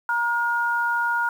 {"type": "tone pair together", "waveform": "sine", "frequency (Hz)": [943.1, 1427], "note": ["A#5", "F6"], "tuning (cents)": [20, 37], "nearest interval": "perfect fifth", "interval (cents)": 717, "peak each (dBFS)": [-24, -22], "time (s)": [0.09, 1.29], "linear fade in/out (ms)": 2, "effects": ["8-bit"]}